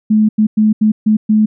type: tone bursts at uneven times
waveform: sine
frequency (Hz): 214.9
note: A3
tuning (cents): -41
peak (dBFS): -7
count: 6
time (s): 0.1-0.29 / 0.38-0.47 / 0.57-0.73 / 0.81-0.92 / 1.06-1.17 / 1.29-1.46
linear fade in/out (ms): 10
effects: none